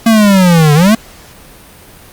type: linear two-way sweep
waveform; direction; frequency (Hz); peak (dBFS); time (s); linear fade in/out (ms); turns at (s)
square; down then up; 230.3 to 144 to 230.3; -5; 0.06-0.95; 5; 0.74
effects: pink hiss -37 dBFS RMS until 2.12 s + Opus 48 kbps